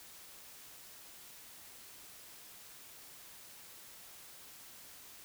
silence, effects white hiss -54 dBFS RMS until 5.24 s

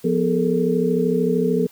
sine tone cluster, 175.7 / 245.6 / 420.2 / 453.4 Hz, F3 / B3 / G#4 / A#4, +11 / -9 / +20 / -48 cents, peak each -22 dBFS, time 0.04-1.67 s, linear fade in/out 10 ms, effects white hiss -50 dBFS RMS until 1.71 s

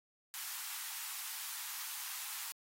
white high-pass noise, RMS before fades -43 dBFS, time 0.34-2.52 s, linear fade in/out 0 ms, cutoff 830 Hz, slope 48 dB/octave, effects AAC 48 kbps

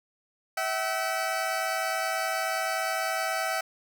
20% pulse tone pair together, 651 / 760.5 Hz, E5 / F#5, -22 / +47 cents, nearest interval minor third, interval 269 cents, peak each -25 dBFS, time 0.57-3.61 s, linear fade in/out 5 ms, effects none

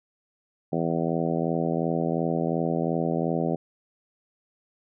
harmonic tone, 82.8 Hz, E2, 8 cents sharp, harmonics 2 / 3 / 4 / 5 / 6 / 7 / 8 / 9, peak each -28 / -30 / -31 / -32 / -33 / -33 / -34 / -35 dBFS, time 0.72-3.56 s, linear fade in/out 10 ms, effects none

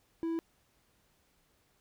triangle tone, 329.6 Hz, E4, in tune, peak -29 dBFS, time 0.23-0.39 s, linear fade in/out 0 ms, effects pink hiss -71 dBFS RMS until 1.8 s

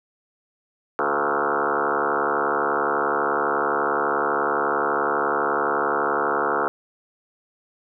sine tone with frequency modulation, 895 Hz, A5, 29 cents sharp, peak -19 dBFS, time 0.99-6.68 s, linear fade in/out 0 ms, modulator 71.8 Hz, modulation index 7.7, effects none

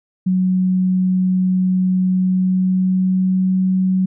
sine tone with pitch glide, 185 to 186.93 Hz, F#3 to F#3, 0 to +18 cents, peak -13 dBFS, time 0.26-4.06 s, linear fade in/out 10 ms, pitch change +18 cents, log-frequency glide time 2.11-3.6 s, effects none

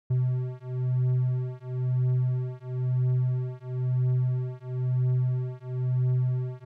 triangle beating tone pair, 126.1 / 127.1 Hz, B2 / C3, +36 / -50 cents, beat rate 1 Hz, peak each -25 dBFS, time 0.1-6.65 s, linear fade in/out 10 ms, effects none

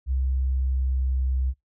sine tone with pitch glide, 65.41 to 64.85 Hz, C2 to C2, 0 to -15 cents, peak -21 dBFS, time 0.06-1.54 s, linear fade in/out 50 ms, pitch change -15 cents, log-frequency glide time 0.33-1.24 s, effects noise-tail reverb RT60 0.2 s tail -26 dB re dry

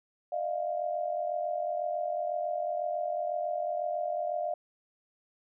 sine tone cluster, 609 / 651 / 697 Hz, D#5 / E5 / F5, -37 / -22 / -4 cents, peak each -33 / -40 / -32 dBFS, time 0.32-4.54 s, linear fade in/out 5 ms, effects none

